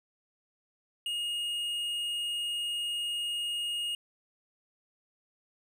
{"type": "tone with tanh clipping", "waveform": "sine", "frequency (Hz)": 2860, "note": "F7", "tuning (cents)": 41, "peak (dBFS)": -32, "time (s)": [1.06, 3.95], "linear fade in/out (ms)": 2, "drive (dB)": 8, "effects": []}